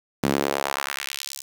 sawtooth tone with high-pass filter sweep, 69.4 Hz, C#2, 3 cents sharp, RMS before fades -27 dBFS, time 0.23-1.42 s, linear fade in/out 5 ms, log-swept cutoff 200 to 6700 Hz, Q 1.3, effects 8-bit

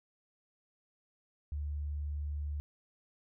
sine tone, 73.42 Hz, D2, in tune, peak -34 dBFS, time 1.52-2.6 s, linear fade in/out 0 ms, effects none

